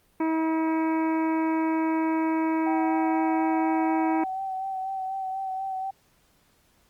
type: harmonic tone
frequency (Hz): 320.7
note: E4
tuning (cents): -48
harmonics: 1 / 2 / 3 / 4 / 5 / 6 / 7 / 8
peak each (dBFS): -23 / -35 / -30 / -41 / -42 / -46 / -40 / -49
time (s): 0.2-4.24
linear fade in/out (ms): 5
type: tone with vibrato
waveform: sine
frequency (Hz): 765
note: G5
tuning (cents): -42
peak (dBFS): -28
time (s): 2.66-5.91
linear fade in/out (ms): 10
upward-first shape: sine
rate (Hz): 4.1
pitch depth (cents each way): 25
effects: pink hiss -64 dBFS RMS until 6.89 s + Opus 32 kbps